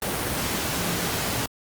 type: tone in noise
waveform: sine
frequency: 174.61 Hz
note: F3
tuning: in tune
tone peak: -30 dBFS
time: 0.75-1.07 s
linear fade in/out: 2 ms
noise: pink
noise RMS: -26 dBFS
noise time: 0.02-1.46 s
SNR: -7 dB
effects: high-pass 80 Hz 12 dB/octave + Opus 32 kbps